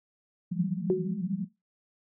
pink band-pass noise, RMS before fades -31 dBFS, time 0.51-1.45 s, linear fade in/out 10 ms, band 170 to 200 Hz, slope 96 dB/octave
sine tone with exponential decay, 370.4 Hz, F#4, 2 cents sharp, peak -19 dBFS, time 0.9-1.25 s, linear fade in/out 1 ms, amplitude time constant 75 ms
effects noise-tail reverb RT60 0.2 s tail -17 dB re dry

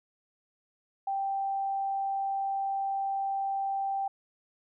sine tone, 784 Hz, G5, in tune, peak -28 dBFS, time 1.07-4.08 s, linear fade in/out 5 ms, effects none

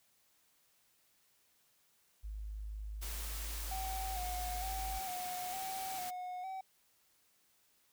sine tone, 52.3 Hz, G#1, 13 cents sharp, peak -40 dBFS, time 2.23-5 s, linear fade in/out 20 ms
white noise, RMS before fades -45 dBFS, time 3.01-6.11 s, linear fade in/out 20 ms
triangle tone with vibrato, 745 Hz, F#5, 12 cents sharp, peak -38 dBFS, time 3.71-6.61 s, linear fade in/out 5 ms, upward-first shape square, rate 1.1 Hz, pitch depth 41 cents each way
effects white hiss -72 dBFS RMS until 7.92 s

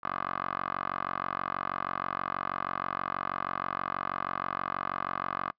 10% pulse tone with band-pass filter, 46.25 Hz, F#1, in tune, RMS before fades -34 dBFS, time 0.03-5.51 s, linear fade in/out 10 ms, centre 1200 Hz, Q 4.4, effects noise-tail reverb RT60 0.1 s tail -25 dB re dry + resampled to 11025 Hz

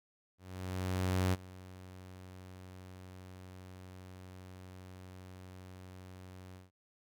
sawtooth tone with ADSR envelope, 92.5 Hz, F#2, in tune, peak -24 dBFS, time 0.38-6.71 s, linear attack 950 ms, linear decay 30 ms, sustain -21 dB, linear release 160 ms, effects none

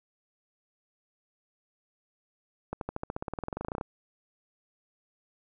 accelerating click train, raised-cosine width 1 ms, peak -19 dBFS, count 22, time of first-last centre 2.73-3.811 s, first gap 82 ms, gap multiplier 0.95, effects none

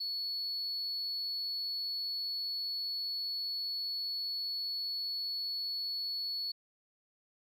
sine tone, 4405 Hz, C#8, 12 cents flat, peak -32 dBFS, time 0-6.52 s, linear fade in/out 10 ms, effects tanh soft clip ceiling -32 dBFS + 12-bit

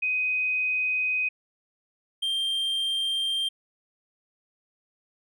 sine / triangle tone pair in turn, 2507 / 3174 Hz, D#7 / G7, +12 / +21 cents, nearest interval major third, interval 409 cents, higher second, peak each -23 dBFS, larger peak neither, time 0.02-1.29 / 2.22-3.49 s, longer neither, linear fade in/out 10 ms, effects none

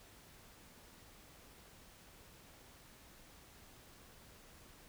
silence, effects pink hiss -60 dBFS RMS until 4.88 s

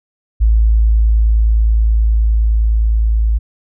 sine tone with level ramp, 54.8 Hz, A1, 6 cents flat, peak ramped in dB -7 to -10 dBFS, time 0.4-3.39 s, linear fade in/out 20 ms, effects none

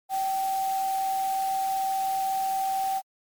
sine tone in noise, 772 Hz, G5, 27 cents flat, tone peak -24 dBFS, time 0.09-3.02 s, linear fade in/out 50 ms, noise white, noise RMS -40 dBFS, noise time 0.09-3.02 s, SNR +13 dB, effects MP3 96 kbps

